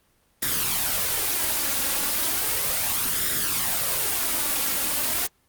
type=noise with flanger; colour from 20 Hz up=white; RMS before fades=-24 dBFS; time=0.42-5.27 s; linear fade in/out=5 ms; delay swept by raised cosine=0.56 to 3.66 ms; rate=0.35 Hz; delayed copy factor=+0.6; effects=pink hiss -64 dBFS RMS until 5.48 s + Opus 24 kbps